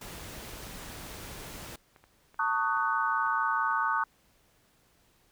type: noise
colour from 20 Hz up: pink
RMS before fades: -43 dBFS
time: 0.01-1.76 s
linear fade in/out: 5 ms
type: clicks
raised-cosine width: 0.5 ms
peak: -39 dBFS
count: 6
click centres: 1.962 / 2.04 / 2.344 / 2.771 / 3.265 / 3.711 s
type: chord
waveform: sine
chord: D# half-diminished seventh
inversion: second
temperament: just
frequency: 896 / 1120.1 / 1244.5 / 1493.4 Hz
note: A5 / C#6 / D#6 / F#6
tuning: +31 / +18 / 0 / +16 cents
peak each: -31 dBFS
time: 2.39-4.04 s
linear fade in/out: 5 ms
effects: pink hiss -66 dBFS RMS until 5.31 s